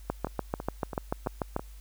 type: two click trains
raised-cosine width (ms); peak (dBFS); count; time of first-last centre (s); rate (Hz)
1; -21 / -14; 5 / 11; 0.27-1.595 / 0.1-1.564; 3.02 / 6.83
effects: added 50 Hz sine -44 dBFS peak until 1.8 s + white hiss -59 dBFS RMS until 1.8 s